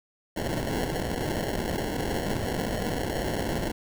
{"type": "noise with sample-and-hold", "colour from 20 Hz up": "blue", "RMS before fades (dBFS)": -29, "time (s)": [0.36, 3.72], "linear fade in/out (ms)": 10, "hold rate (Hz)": 1225, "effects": []}